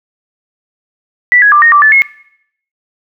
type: tone with pitch steps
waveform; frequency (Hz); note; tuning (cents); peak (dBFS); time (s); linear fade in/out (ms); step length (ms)
sine; 1966 / 1668 / 1184 / 1854 / 1170 / 1744 / 2168; B6 / G#6 / D6 / A#6 / D6 / A6 / C#7; -8 / +7 / +14 / -10 / -7 / -16 / -39; -3; 1.32-2.02; 0; 100
effects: noise-tail reverb RT60 0.7 s tail -19 dB re dry